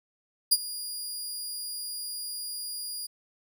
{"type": "tone with ADSR envelope", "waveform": "20% pulse", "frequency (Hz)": 4848, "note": "D#8", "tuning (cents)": -46, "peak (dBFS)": -10, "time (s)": [0.51, 3.07], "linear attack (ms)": 14, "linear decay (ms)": 42, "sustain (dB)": -18, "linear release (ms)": 12, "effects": []}